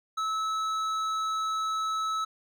sine tone with hard clipping, 1300 Hz, E6, 24 cents flat, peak -29 dBFS, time 0.17-2.25 s, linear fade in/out 10 ms, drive 9 dB, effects none

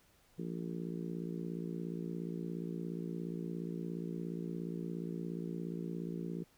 harmonic tone, 57.1 Hz, A#1, 35 cents flat, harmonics 3 / 4 / 5 / 6 / 7 / 8, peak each -40 / -46 / -47 / -46 / -48 / -52 dBFS, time 0.38-6.44 s, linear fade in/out 10 ms, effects pink hiss -68 dBFS RMS until 6.57 s

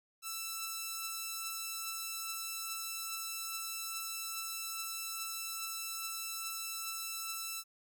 5% pulse beating tone pair, 1326 / 1328.4 Hz, E6 / E6, +10 / +13 cents, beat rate 2.4 Hz, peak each -27 / -36 dBFS, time 0.22-7.64 s, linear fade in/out 50 ms, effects none

